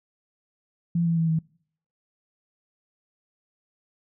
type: tone with pitch steps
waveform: sine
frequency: 170 / 166.79 / 163.64 / 160.55 Hz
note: F3 / E3 / E3 / E3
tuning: -46 / +21 / -12 / -45 cents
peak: -20 dBFS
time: 0.95-1.39 s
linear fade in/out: 5 ms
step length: 110 ms
effects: noise-tail reverb RT60 0.6 s tail -25 dB re dry